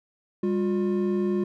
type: tone pair together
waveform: triangle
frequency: 200.4 / 357.1 Hz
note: G3 / F4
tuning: +38 / +39 cents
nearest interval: minor seventh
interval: 1001 cents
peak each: -23 dBFS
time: 0.43-1.44 s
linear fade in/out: 5 ms
effects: none